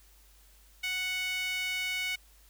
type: tone with high-pass filter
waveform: sawtooth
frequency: 740 Hz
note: F#5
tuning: in tune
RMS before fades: -33 dBFS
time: 0.83-2.16 s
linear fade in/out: 10 ms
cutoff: 2400 Hz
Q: 5.1
effects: added 50 Hz sine -58 dBFS peak until 2.49 s + white hiss -62 dBFS RMS until 2.49 s

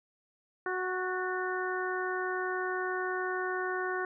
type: harmonic tone with a mistuned harmonic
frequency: 369.2 Hz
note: F#4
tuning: 4 cents flat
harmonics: 1 / 2 / 3 / 4 / 5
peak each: -34 / -39 / -38 / -36 / -40 dBFS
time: 0.66-4.05 s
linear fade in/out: 2 ms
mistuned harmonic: 5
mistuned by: -34 cents
effects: none

